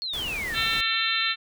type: exponential sweep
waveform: sine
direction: down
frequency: 4392 to 1724 Hz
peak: -28 dBFS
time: 0.02-0.55 s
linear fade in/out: 0 ms
type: noise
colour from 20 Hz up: pink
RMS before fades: -37 dBFS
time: 0.13-0.81 s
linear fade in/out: 5 ms
type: harmonic tone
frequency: 448.8 Hz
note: A4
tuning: 34 cents sharp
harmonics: 3 / 4 / 5 / 6 / 7 / 8 / 9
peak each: -31 / -30 / -31 / -30 / -33 / -29 / -29 dBFS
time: 0.53-1.36 s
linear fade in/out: 50 ms
effects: none